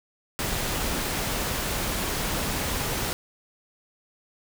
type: noise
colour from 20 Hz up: pink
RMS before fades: -28 dBFS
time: 0.39-3.13 s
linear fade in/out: 0 ms
effects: none